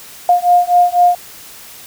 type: beating tone pair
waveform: sine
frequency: 707 / 711 Hz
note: F5 / F5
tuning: +21 / +31 cents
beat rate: 4 Hz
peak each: -11 dBFS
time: 0.29-1.15 s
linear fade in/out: 2 ms
effects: white hiss -36 dBFS RMS until 1.86 s